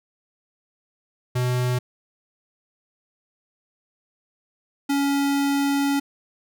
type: tone pair in turn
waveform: square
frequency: 124.9 / 280.4 Hz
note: B2 / C#4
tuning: +20 / +20 cents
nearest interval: octave + major second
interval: 1400 cents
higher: second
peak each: -21 / -20 dBFS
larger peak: second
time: 1.35-1.79 / 4.89-6 s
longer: second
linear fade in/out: 10 ms
effects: none